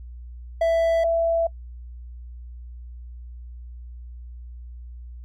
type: tone pair in turn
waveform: triangle / sine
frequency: 662 / 665.5 Hz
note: E5 / E5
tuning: +7 / +16 cents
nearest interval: unison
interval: 9 cents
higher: second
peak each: -15 / -18 dBFS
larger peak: first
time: 0.61-1.04 / 1.04-1.47 s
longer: neither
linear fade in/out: 5 ms
effects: noise-tail reverb RT60 0.1 s tail -24 dB re dry + added 60 Hz sine -36 dBFS peak until 5.24 s